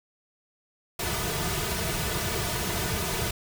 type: noise with comb filter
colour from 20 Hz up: pink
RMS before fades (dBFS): -29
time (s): 0.99-3.31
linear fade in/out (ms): 5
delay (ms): 3.7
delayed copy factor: -0.7
effects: none